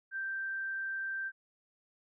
sine tone, 1568 Hz, G6, in tune, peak -34 dBFS, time 0.11-1.32 s, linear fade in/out 50 ms, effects none

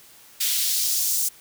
white noise with high-pass filter sweep, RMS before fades -23 dBFS, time 0.4-1.29 s, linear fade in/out 10 ms, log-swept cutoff 3000 to 7000 Hz, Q 1.3, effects white hiss -50 dBFS RMS until 1.4 s

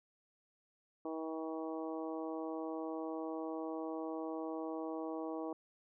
harmonic tone, 160 Hz, D#3, 49 cents sharp, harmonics 2 / 3 / 4 / 5 / 6 / 7, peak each -41 / -44 / -46 / -49 / -52 / -52 dBFS, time 1.05-5.53 s, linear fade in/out 2 ms, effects none

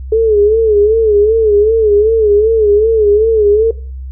sine tone with vibrato, 430 Hz, A4, 40 cents flat, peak -6 dBFS, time 0.12-3.71 s, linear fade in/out 5 ms, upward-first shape sine, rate 2.6 Hz, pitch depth 93 cents each way, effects noise-tail reverb RT60 0.4 s tail -18 dB re dry + added 65 Hz sine -22 dBFS peak until 4.11 s

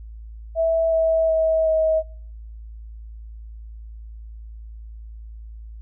sine tone with pitch steps, 655 / 648.6 / 642.3 / 636 Hz, E5 / E5 / E5 / D#5, -11 / -28 / -45 / +38 cents, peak -16 dBFS, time 0.55-2.03 s, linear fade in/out 50 ms, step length 370 ms, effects noise-tail reverb RT60 0.7 s tail -25 dB re dry + added 55 Hz sine -35 dBFS peak until 5.81 s

